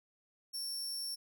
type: tone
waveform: sawtooth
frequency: 5450 Hz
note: F8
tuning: 43 cents flat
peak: -35 dBFS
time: 0.53-1.16 s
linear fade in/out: 20 ms
effects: none